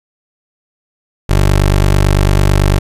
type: tone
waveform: 20% pulse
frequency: 49 Hz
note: G1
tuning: in tune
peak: -3 dBFS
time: 1.29-2.79 s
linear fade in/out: 10 ms
effects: resampled to 32000 Hz